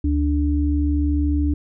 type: tone pair together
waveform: sine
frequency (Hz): 73.19 / 293.2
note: D2 / D4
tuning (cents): -5 / -3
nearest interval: 2 octaves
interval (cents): 2402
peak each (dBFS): -18 / -21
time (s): 0.04-1.54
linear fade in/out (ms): 5
effects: none